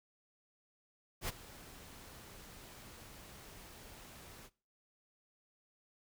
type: noise with ADSR envelope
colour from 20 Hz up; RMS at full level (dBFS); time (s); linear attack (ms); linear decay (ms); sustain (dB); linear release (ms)
pink; -37; 1.21-4.5; 76; 22; -17; 51
effects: noise-tail reverb RT60 0.4 s tail -22 dB re dry